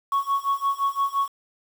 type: tone with tremolo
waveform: sine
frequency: 1108.7 Hz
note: C#6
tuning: in tune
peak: -16 dBFS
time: 0.12-1.28 s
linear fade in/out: 2 ms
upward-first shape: sine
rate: 5.8 Hz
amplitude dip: 95%
effects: tanh soft clip ceiling -17 dBFS + 7-bit